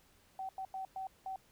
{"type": "tone bursts at uneven times", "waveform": "sine", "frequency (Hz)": 764, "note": "G5", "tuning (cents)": -45, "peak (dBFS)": -38, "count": 5, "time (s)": [[0.39, 0.49], [0.58, 0.65], [0.74, 0.85], [0.96, 1.07], [1.26, 1.36]], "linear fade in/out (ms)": 2, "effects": ["pink hiss -67 dBFS RMS until 1.51 s"]}